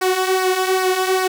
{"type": "tone with flanger", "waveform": "sawtooth", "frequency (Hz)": 373.6, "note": "F#4", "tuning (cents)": 17, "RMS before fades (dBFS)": -18, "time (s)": [0.01, 1.28], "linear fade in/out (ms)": 10, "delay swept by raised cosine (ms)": [0.28, 3.18], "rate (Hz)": 2.5, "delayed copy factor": -0.6, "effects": []}